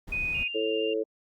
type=noise; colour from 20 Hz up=brown; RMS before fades=-39 dBFS; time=0.07-0.44 s; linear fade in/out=10 ms
type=tone; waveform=sine; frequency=2489 Hz; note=D#7; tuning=in tune; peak=-27 dBFS; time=0.12-0.48 s; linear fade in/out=5 ms
type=tone with vibrato; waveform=sine; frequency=2794 Hz; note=F7; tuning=in tune; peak=-33 dBFS; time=0.34-0.94 s; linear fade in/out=10 ms; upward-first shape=sine; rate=15 Hz; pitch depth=9 cents each way
type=harmonic tone; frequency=110 Hz; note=A2; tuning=in tune; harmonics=3 / 4 / 5; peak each=-33 / -27 / -33 dBFS; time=0.54-1.04 s; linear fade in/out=20 ms
effects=Opus 48 kbps